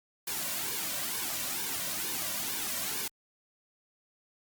white noise with flanger, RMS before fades -34 dBFS, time 0.27-3.08 s, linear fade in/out 5 ms, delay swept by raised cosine 1.5 to 2.4 ms, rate 2.2 Hz, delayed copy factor -0.7, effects Opus 48 kbps

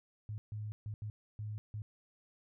sine tone bursts at uneven times, 106.3 Hz, G#2, 41 cents sharp, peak -38 dBFS, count 6, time 0.29-0.38 / 0.52-0.72 / 0.86-0.94 / 1.02-1.1 / 1.39-1.58 / 1.74-1.82 s, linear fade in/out 0 ms, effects none

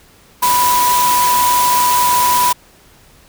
sine tone in noise, 985 Hz, B5, 5 cents flat, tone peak -11 dBFS, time 0.42-2.53 s, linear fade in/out 10 ms, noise white, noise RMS -18 dBFS, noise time 0.42-2.53 s, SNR +4 dB, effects pink hiss -47 dBFS RMS until 3.28 s

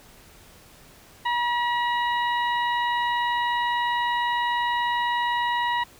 harmonic tone, 960 Hz, B5, 49 cents flat, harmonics 1 / 2 / 3 / 4, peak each -23 / -28 / -35 / -36 dBFS, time 1.25-5.84 s, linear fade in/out 10 ms, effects pink hiss -51 dBFS RMS until 5.99 s

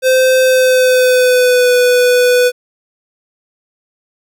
square tone with pitch glide, 517 to 494.8 Hz, C5 to B4, -21 to +3 cents, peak -8 dBFS, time 0.02-2.52 s, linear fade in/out 50 ms, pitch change -76 cents, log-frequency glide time 0.42-1.72 s, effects none

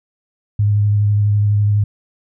sine tone with vibrato, 103.5 Hz, G#2, 5 cents flat, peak -11 dBFS, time 0.59-1.84 s, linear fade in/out 5 ms, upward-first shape square, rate 12 Hz, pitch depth 13 cents each way, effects none

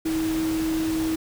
sine tone in noise, 320 Hz, D#4, 49 cents sharp, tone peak -22 dBFS, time 0.05-1.16 s, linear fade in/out 10 ms, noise pink, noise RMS -34 dBFS, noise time 0.05-1.16 s, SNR +9 dB, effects none

